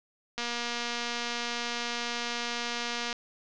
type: click train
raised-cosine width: 0.2 ms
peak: -16 dBFS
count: 655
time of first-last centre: 0.38-3.128 s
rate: 238 Hz
effects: resampled to 16000 Hz + 8-bit